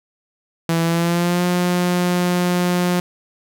sawtooth tone with pitch glide, 166 to 177.91 Hz, E3 to F3, +12 to +32 cents, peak -12 dBFS, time 0.69-3 s, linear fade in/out 2 ms, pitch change +120 cents, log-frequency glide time 0.83-1.44 s, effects none

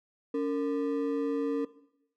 triangle ring-modulated tone, 370 Hz, F#4, in tune, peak -22 dBFS, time 0.34-1.65 s, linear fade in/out 5 ms, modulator 88.1 Hz, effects noise-tail reverb RT60 0.8 s tail -18 dB re dry

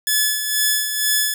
5% pulse tone with tremolo, 1720 Hz, A6, 40 cents flat, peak -4 dBFS, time 0.07-1.34 s, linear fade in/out 2 ms, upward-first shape sine, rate 2.1 Hz, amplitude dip 55%, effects none

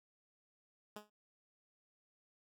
10% pulse tone with exponential decay, 210.1 Hz, G#3, 20 cents sharp, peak -35 dBFS, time 0.96-1.1 s, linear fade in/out 5 ms, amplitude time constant 30 ms, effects none

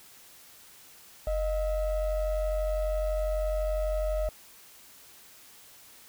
triangle ring-modulated tone, 333 Hz, E4, 18 cents sharp, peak -21 dBFS, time 1.27-4.29 s, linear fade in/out 2 ms, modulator 287 Hz, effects white hiss -53 dBFS RMS until 6.08 s

